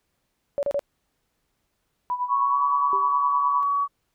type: tone bursts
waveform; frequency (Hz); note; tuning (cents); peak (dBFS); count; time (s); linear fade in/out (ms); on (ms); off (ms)
sine; 568; C#5; +42; -21; 3; 0.58-0.793; 0; 49; 33
type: tone with tremolo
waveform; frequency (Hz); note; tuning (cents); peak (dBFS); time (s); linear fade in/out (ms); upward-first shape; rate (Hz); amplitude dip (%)
sine; 987.8; B5; 0; -21; 2.1-3.63; 0; sine; 9.7; 75
type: tone with pitch glide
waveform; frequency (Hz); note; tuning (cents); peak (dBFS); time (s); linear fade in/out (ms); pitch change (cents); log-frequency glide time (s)
sine; 1106 to 1131.2; C#6 to C#6; -4 to +35; -20; 2.28-3.88; 50; +39; 2.41-2.62
type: tone with exponential decay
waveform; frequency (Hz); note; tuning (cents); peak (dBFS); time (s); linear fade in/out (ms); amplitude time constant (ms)
sine; 393.2; G4; +5; -29; 2.93-3.22; 0; 61
effects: pink hiss -74 dBFS RMS until 4.14 s